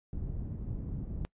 pink low-pass noise, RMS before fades -37 dBFS, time 0.13-1.25 s, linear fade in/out 0 ms, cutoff 180 Hz, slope 12 dB/octave, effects noise-tail reverb RT60 0.1 s tail -23 dB re dry + resampled to 8000 Hz

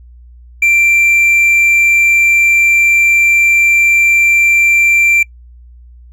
triangle tone, 2357 Hz, D7, 6 cents sharp, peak -5 dBFS, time 0.62-5.23 s, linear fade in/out 5 ms, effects noise-tail reverb RT60 0.1 s tail -26 dB re dry + added 60 Hz sine -35 dBFS peak until 6.12 s

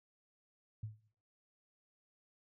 sine tone with exponential decay, 108.2 Hz, A2, 29 cents flat, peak -37 dBFS, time 0.83-1.08 s, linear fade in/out 5 ms, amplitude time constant 53 ms, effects noise-tail reverb RT60 0.7 s tail -22 dB re dry

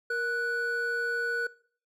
triangle tone pair together, 469.1 / 1480 Hz, A#4 / F#6, +11 / 0 cents, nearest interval octave + minor sixth, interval 1989 cents, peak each -31 / -27 dBFS, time 0.1-1.47 s, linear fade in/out 5 ms, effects noise-tail reverb RT60 0.5 s tail -21 dB re dry

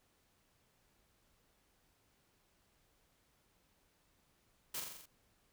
white noise with echo, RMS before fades -41 dBFS, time 4.74-4.8 s, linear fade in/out 5 ms, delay 43 ms, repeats 6, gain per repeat -3 dB, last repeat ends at 5.058 s, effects pink hiss -74 dBFS RMS until 5.52 s

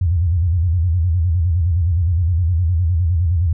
sine tone with vibrato, 85.6 Hz, F2, 34 cents flat, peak -13 dBFS, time 0.01-3.53 s, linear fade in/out 5 ms, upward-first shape square, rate 9.7 Hz, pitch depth 120 cents each way, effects none

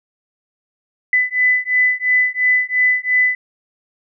sine beating tone pair, 2000 / 2002.9 Hz, B6 / B6, +21 / +24 cents, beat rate 2.9 Hz, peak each -16 dBFS, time 1.13-3.35 s, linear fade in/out 2 ms, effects none

